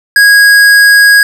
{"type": "tone with hard clipping", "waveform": "sine", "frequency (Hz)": 1650, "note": "G#6", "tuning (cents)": -12, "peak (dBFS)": -3, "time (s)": [0.16, 1.23], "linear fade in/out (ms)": 2, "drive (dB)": 14, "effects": []}